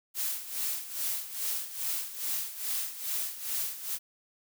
blue noise with tremolo, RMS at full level -31 dBFS, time 0.14-3.99 s, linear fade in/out 50 ms, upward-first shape sine, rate 2.4 Hz, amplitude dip 75%, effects none

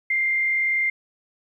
sine tone with frequency modulation, 2100 Hz, C7, 6 cents sharp, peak -19 dBFS, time 0.1-0.9 s, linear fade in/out 5 ms, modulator 41.5 Hz, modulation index 0.54, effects 10-bit

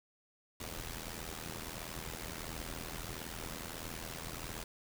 pink noise with amplitude modulation, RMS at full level -40 dBFS, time 0.6-4.64 s, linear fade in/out 5 ms, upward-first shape sine, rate 81.5 Hz, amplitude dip 80%, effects none

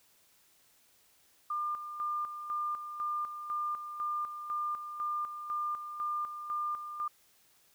sine tone with tremolo, 1200 Hz, D6, 37 cents sharp, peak -31 dBFS, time 1.5-7.08 s, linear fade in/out 5 ms, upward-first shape square, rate 2 Hz, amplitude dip 60%, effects white hiss -66 dBFS RMS until 7.74 s

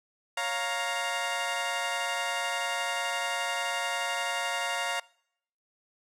15% pulse chord, Bb minor, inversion first, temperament equal with one note detuned, 554.4 / 702.1 / 932.3 Hz, Db5 / F5 / Bb5, 0 / +9 / 0 cents, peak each -30 / -26 / -26 dBFS, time 0.37-5 s, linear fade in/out 5 ms, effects noise-tail reverb RT60 0.7 s tail -24 dB re dry + low-pass 10000 Hz 12 dB/octave

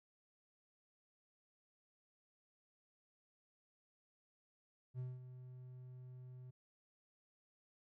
triangle tone with ADSR envelope, 126.7 Hz, B2, 45 cents sharp, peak -38 dBFS, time 4.94-6.51 s, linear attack 51 ms, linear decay 200 ms, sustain -11 dB, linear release 11 ms, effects none

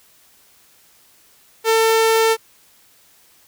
sawtooth tone, 448.1 Hz, A4, 32 cents sharp, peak -9 dBFS, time 1.64-2.37 s, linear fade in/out 50 ms, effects white hiss -53 dBFS RMS until 3.47 s

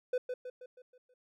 triangle tone with echo, 502 Hz, B4, 28 cents sharp, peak -26 dBFS, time 0.13-0.18 s, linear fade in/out 5 ms, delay 160 ms, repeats 6, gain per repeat -6 dB, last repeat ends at 1.14 s, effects none

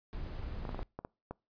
brown noise, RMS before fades -40 dBFS, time 0.13-0.83 s, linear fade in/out 0 ms
clicks, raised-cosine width 1 ms, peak -26 dBFS, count 7, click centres 0.652 / 0.692 / 0.746 / 0.792 / 0.99 / 1.049 / 1.31 s
effects noise-tail reverb RT60 0.3 s tail -26 dB re dry + resampled to 11025 Hz

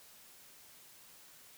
silence, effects white hiss -58 dBFS RMS until 1.57 s

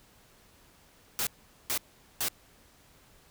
white noise bursts, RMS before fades -30 dBFS, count 3, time 1.19-2.284 s, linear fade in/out 0 ms, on 78 ms, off 430 ms, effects pink hiss -60 dBFS RMS until 3.3 s

